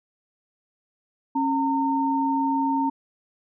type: tone pair together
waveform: sine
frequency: 273.1 / 913.6 Hz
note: C#4 / A#5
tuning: -26 / -35 cents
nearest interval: octave + major sixth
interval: 2091 cents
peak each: -23 dBFS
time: 1.35-2.9 s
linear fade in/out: 10 ms
effects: none